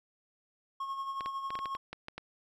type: tone with tremolo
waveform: triangle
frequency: 1087 Hz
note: C#6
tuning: 34 cents flat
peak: -31 dBFS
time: 0.8-1.77 s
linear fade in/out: 5 ms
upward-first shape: sine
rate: 11 Hz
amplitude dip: 50%
type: clicks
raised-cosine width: 0.3 ms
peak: -24 dBFS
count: 10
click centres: 1.208 / 1.26 / 1.505 / 1.554 / 1.59 / 1.657 / 1.751 / 1.93 / 2.084 / 2.18 s
effects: none